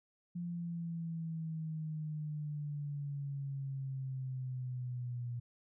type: exponential sweep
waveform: sine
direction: down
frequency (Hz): 174.61 to 120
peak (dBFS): -37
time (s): 0.35-5.4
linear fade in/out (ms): 10
effects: none